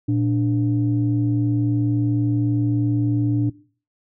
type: tone pair together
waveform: sine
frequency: 116.54 / 293.7 Hz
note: A#2 / D4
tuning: 0 / 0 cents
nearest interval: octave + major third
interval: 1600 cents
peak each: -19 dBFS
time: 0.08-3.5 s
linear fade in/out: 10 ms
effects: noise-tail reverb RT60 0.4 s tail -18 dB re dry + tanh soft clip ceiling -10 dBFS